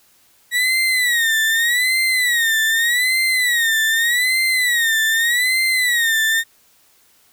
35% pulse tone with vibrato, 1920 Hz, B6, 49 cents flat, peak -13 dBFS, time 0.51-6.44 s, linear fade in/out 50 ms, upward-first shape sine, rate 0.83 Hz, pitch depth 140 cents each way, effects white hiss -55 dBFS RMS until 7.32 s

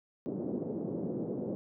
pink band-pass noise, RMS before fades -36 dBFS, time 0.26-1.55 s, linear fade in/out 0 ms, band 170 to 480 Hz, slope 24 dB/octave, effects none

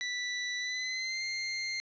25% pulse tone with pitch glide, 1971 to 2100 Hz, B6 to C7, -4 to +6 cents, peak -29 dBFS, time 0.01-1.8 s, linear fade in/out 0 ms, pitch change +110 cents, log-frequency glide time 0.59-1.23 s, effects resampled to 16000 Hz + 10-bit

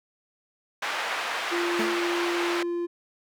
white band-pass noise, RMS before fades -30 dBFS, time 0.82-2.63 s, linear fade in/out 5 ms, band 650 to 2100 Hz, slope 12 dB/octave
triangle tone, 345.8 Hz, F4, 17 cents flat, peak -24 dBFS, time 1.51-2.87 s, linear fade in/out 20 ms
sawtooth tone with exponential decay, 220 Hz, A3, in tune, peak -21 dBFS, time 1.79-2.07 s, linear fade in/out 5 ms, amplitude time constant 60 ms
effects none

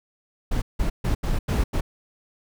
brown noise bursts at uneven times, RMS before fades -22 dBFS, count 6, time 0.51-0.62 / 0.79-0.9 / 1.04-1.15 / 1.23-1.39 / 1.48-1.64 / 1.73-1.81 s, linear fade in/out 10 ms, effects none

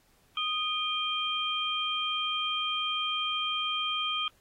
sine tone cluster, 1243 / 2431 / 3170 Hz, D#6 / D#7 / G7, -2 / -41 / +19 cents, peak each -33 / -37 / -30 dBFS, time 0.37-4.28 s, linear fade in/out 2 ms, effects pink hiss -66 dBFS RMS until 4.4 s + AAC 48 kbps

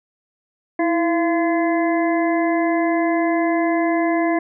harmonic tone with a mistuned harmonic, 342 Hz, F4, 36 cents flat, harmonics 1 / 2 / 3 / 5 / 6, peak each -18 / -21 / -28 / -30 / -29 dBFS, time 0.79-4.39 s, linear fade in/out 5 ms, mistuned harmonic 1, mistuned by -70 cents, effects none

